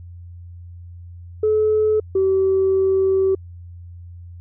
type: tone pair in turn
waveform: sine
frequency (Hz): 430 / 383.1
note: A4 / G4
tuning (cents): -40 / -40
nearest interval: major second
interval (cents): 200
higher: first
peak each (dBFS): -13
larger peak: neither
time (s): 1.43-2 / 2.15-3.35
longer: second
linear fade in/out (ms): 5
effects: tanh soft clip ceiling -10 dBFS + added 87 Hz sine -35 dBFS peak until 4.4 s